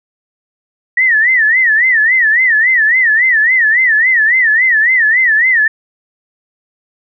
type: tone with vibrato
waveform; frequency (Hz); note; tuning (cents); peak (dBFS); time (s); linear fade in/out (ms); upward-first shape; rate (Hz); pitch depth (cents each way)
sine; 1885; A#6; +19; -7; 0.97-5.68; 5; sine; 3.6; 170
effects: none